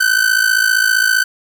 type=ring-modulated tone; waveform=45% pulse; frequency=1521 Hz; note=F#6; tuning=47 cents sharp; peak=-8 dBFS; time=0-1.24 s; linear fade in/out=10 ms; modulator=27.6 Hz; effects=none